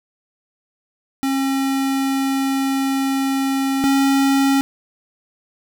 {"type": "tone pair in turn", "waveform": "square", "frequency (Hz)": [270, 273.3], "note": ["C#4", "C#4"], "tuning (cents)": [-45, -24], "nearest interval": "unison", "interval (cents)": 21, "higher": "second", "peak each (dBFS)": [-18, -14], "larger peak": "second", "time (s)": [[1.23, 3.84], [3.84, 4.61]], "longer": "first", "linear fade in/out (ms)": 0, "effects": []}